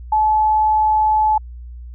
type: tone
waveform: sine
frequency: 861 Hz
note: A5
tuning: 38 cents flat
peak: -12 dBFS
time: 0.12-1.38 s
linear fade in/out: 5 ms
effects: added 60 Hz sine -31 dBFS peak until 1.94 s